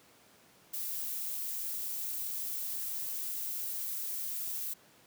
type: noise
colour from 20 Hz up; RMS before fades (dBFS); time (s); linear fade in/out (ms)
violet; -37; 0.73-4.74; 10
effects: pink hiss -61 dBFS RMS until 5.06 s + high-pass 150 Hz 12 dB/octave